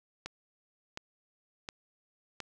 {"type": "click train", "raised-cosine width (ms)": 0.2, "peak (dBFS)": -21, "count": 4, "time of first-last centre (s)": [0.26, 2.403], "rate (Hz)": 1.4, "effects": []}